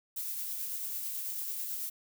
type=noise with tremolo; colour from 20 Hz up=violet; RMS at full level=-36 dBFS; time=0.16-1.9 s; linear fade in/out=10 ms; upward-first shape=sine; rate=9.1 Hz; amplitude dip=25%; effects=none